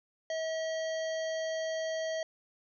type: harmonic tone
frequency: 642 Hz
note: E5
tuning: 46 cents flat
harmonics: 1 / 3 / 5 / 7 / 9 / 10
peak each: -32 / -42 / -46 / -49 / -51 / -52 dBFS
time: 0.3-2.23 s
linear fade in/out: 2 ms
effects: none